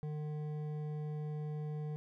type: tone with hard clipping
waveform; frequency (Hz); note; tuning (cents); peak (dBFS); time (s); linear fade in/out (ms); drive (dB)
triangle; 151; D3; +48; -39; 0.03-1.96; 0; 13
effects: none